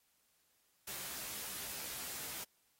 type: noise with comb filter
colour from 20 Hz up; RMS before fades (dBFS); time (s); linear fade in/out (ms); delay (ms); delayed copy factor
white; -44; 0.87-2.44; 5; 15; +0.7
effects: white hiss -75 dBFS RMS until 2.79 s + AAC 48 kbps